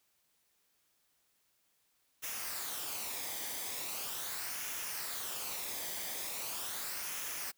white noise with flanger, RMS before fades -40 dBFS, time 2.22-7.52 s, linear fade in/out 20 ms, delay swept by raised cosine 0.23 to 0.74 ms, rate 0.4 Hz, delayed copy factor -0.5, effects white hiss -75 dBFS RMS until 7.57 s

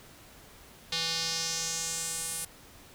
square tone with band-pass filter sweep, 164.6 Hz, E3, 2 cents flat, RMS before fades -33 dBFS, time 0.92-2.45 s, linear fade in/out 5 ms, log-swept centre 4100 to 10000 Hz, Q 2.7, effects pink hiss -53 dBFS RMS until 2.94 s

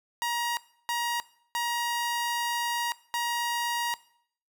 sawtooth tone bursts at uneven times, 948 Hz, A#5, 29 cents sharp, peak -23 dBFS, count 4, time 0.22-0.57 / 0.89-1.2 / 1.55-2.92 / 3.14-3.94 s, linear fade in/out 0 ms, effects noise-tail reverb RT60 0.6 s tail -19 dB re dry

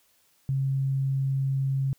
sine tone, 135.4 Hz, C#3, 40 cents flat, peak -23 dBFS, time 0.49-1.93 s, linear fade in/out 0 ms, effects white hiss -65 dBFS RMS until 1.98 s

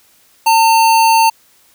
square tone, 900 Hz, A5, 39 cents sharp, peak -8 dBFS, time 0.46-1.3 s, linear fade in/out 10 ms, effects white hiss -51 dBFS RMS until 1.74 s

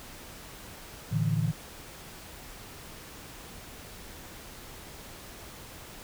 sine chord, A suspended fourth, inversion none, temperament equal with one note detuned, 111.86 / 146.83 / 164.81 Hz, A2 / D3 / E3, +29 / 0 / 0 cents, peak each -29 dBFS, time 1.11-1.52 s, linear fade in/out 20 ms, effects pink hiss -46 dBFS RMS until 6.03 s

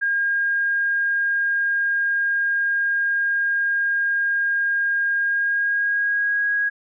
sine tone with pitch glide, 1618 to 1648.2 Hz, G#6 to G#6, -46 to -14 cents, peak -18 dBFS, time 0.01-6.7 s, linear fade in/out 20 ms, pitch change +32 cents, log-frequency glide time 5.19-6.49 s, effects none

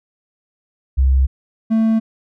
sine / triangle tone pair in turn, 66.2 / 222.7 Hz, C2 / A3, +21 / +21 cents, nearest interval octave + major sixth, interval 2100 cents, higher second, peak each -10 dBFS, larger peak neither, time 0.97-1.27 / 1.7-2 s, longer neither, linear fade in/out 20 ms, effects none

